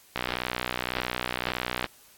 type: click train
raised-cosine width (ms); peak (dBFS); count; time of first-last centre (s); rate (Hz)
0.3; -11; 105; 0.16-1.843; 61.8
effects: white hiss -56 dBFS RMS until 2.17 s + AAC 64 kbps